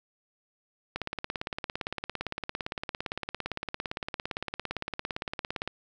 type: click train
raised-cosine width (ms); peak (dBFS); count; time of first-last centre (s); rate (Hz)
0.3; -16; 84; 0.96-5.676; 17.6
effects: none